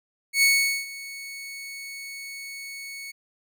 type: tone with ADSR envelope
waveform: sawtooth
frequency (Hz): 2215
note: C#7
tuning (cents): -2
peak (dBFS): -12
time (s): 0.33-3.12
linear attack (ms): 94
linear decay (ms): 430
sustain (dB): -20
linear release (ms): 16
effects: none